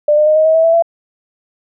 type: tone with pitch steps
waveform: sine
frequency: 595 / 605.4 / 616 / 626.7 / 637.7 / 648.9 / 660.2 / 671.7 Hz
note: D5 / D#5 / D#5 / D#5 / D#5 / E5 / E5 / E5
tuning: +22 / -48 / -17 / +12 / +42 / -27 / +2 / +32 cents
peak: -7 dBFS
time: 0.08-0.824 s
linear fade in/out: 5 ms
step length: 93 ms
effects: none